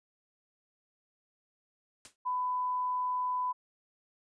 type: noise with exponential decay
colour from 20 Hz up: white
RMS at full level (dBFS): -44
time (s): 2.05-2.16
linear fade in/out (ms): 1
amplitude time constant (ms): 23
type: tone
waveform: sine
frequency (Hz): 1000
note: B5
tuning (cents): +21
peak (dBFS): -29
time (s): 2.25-3.53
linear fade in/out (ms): 20
effects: resampled to 22050 Hz